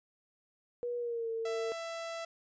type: tone with pitch glide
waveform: sine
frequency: 482.7 to 453 Hz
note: B4 to A#4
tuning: -40 to -50 cents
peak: -33 dBFS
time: 0.83-1.72 s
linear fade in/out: 0 ms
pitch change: -110 cents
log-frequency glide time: 0.98-1.3 s
type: tone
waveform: sawtooth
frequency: 665 Hz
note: E5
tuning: 15 cents sharp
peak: -34 dBFS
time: 1.45-2.25 s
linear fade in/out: 5 ms
effects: resampled to 16000 Hz